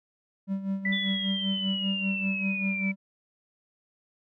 triangle tone with tremolo, 194.4 Hz, G3, 14 cents flat, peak -23 dBFS, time 0.47-2.96 s, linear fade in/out 50 ms, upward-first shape sine, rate 5.1 Hz, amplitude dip 70%
sine tone with exponential decay, 1981 Hz, B6, 5 cents sharp, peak -25 dBFS, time 0.85-1.91 s, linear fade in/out 5 ms, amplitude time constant 230 ms
sine exponential sweep, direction down, 3483 to 2295 Hz, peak -29 dBFS, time 0.92-2.92 s, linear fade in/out 10 ms
effects none

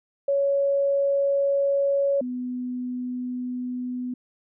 sine tone pair in turn, 558 / 249.3 Hz, C#5 / B3, +11 / +16 cents, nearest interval octave + major second, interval 1395 cents, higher first, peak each -19 / -27 dBFS, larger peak first, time 0.28-2.21 / 2.21-4.14 s, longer neither, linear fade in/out 5 ms, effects none

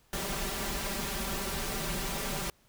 pink noise with comb filter, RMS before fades -34 dBFS, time 0.13-2.5 s, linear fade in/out 2 ms, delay 5.1 ms, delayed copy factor +0.9, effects pink hiss -66 dBFS RMS until 2.68 s

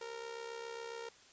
sawtooth tone with amplitude modulation, 463.1 Hz, A#4, 11 cents flat, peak -36 dBFS, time 0.01-1.09 s, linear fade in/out 5 ms, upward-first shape sine, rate 67.3 Hz, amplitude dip 65%, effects white hiss -61 dBFS RMS until 1.32 s + resampled to 16000 Hz

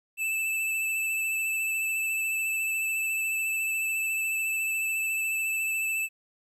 square tone with vibrato, 2637 Hz, E7, in tune, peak -27 dBFS, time 0.17-6.09 s, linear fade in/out 50 ms, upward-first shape triangle, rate 14 Hz, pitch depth 21 cents each way, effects 11-bit

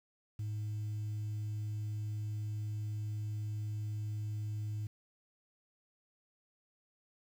sine tone, 106 Hz, G#2, 36 cents sharp, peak -33 dBFS, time 0.39-4.87 s, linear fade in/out 5 ms, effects tanh soft clip ceiling -34 dBFS + 10-bit

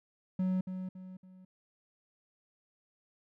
triangle tone with echo, 185.7 Hz, F#3, 7 cents sharp, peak -26 dBFS, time 0.39-0.61 s, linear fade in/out 5 ms, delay 280 ms, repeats 3, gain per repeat -8 dB, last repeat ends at 1.45 s, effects none

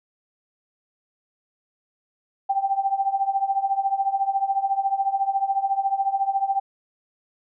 sine tone with tremolo, 784 Hz, G5, in tune, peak -16 dBFS, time 2.49-6.6 s, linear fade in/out 10 ms, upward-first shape triangle, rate 14 Hz, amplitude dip 90%, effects none

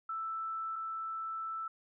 sine tone pair in turn, 1322 / 1322 Hz, E6 / E6, +5 / +5 cents, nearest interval unison, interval 0 cents, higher neither, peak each -35 / -36 dBFS, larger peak first, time 0.09-0.76 / 0.76-1.68 s, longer second, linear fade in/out 5 ms, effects none

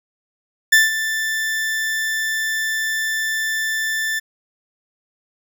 40% pulse tone with ADSR envelope, 1767 Hz, A6, 7 cents sharp, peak -7 dBFS, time 0.72-4.2 s, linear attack 9 ms, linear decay 170 ms, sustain -12 dB, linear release 18 ms, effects none

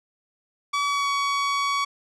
sawtooth tone with pitch glide, 1142 to 1125 Hz, D6 to C#6, -49 to +25 cents, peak -18 dBFS, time 0.73-1.85 s, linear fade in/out 10 ms, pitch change -26 cents, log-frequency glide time 0.85-1.09 s, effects low-pass 6000 Hz 12 dB/octave

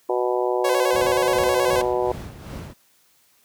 harmonic tone, 123.47 Hz, B2, in tune, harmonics 3 / 4 / 5 / 6 / 7 / 8, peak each -23 / -25 / -27 / -29 / -30 / -31 dBFS, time 0.09-2.12 s, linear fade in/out 5 ms
sawtooth tone with vibrato, 532 Hz, C5, 29 cents sharp, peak -17 dBFS, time 0.64-1.82 s, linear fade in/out 10 ms, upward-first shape square, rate 9.4 Hz, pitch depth 71 cents each way
brown noise with tremolo, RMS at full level -28 dBFS, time 0.92-2.74 s, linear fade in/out 20 ms, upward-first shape sine, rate 2.6 Hz, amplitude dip 60%
effects white hiss -60 dBFS RMS until 3.44 s + high-pass 80 Hz 12 dB/octave

